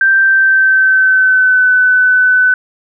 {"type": "tone with pitch glide", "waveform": "sine", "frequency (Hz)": [1568, 1505], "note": ["G6", "F#6"], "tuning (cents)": [0, 29], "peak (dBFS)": -6, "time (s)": [0.01, 2.54], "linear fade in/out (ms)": 2, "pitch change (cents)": -71, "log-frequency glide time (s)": [0.21, 1.69], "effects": []}